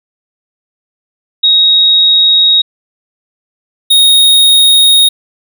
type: tone pair in turn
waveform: sine / square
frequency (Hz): 3777 / 3734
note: A#7 / A#7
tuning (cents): +22 / +2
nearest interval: unison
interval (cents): 20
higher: first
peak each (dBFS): -4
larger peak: neither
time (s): 1.43-2.62 / 3.9-5.09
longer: neither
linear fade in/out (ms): 10
effects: none